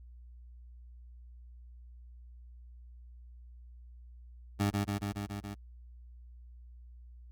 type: tone with echo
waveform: 20% pulse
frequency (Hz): 101.4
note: G#2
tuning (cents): -41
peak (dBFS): -22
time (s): 4.59-4.71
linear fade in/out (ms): 20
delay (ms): 140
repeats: 6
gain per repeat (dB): -2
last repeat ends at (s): 5.55
effects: added 60 Hz sine -49 dBFS peak until 7.31 s + Opus 48 kbps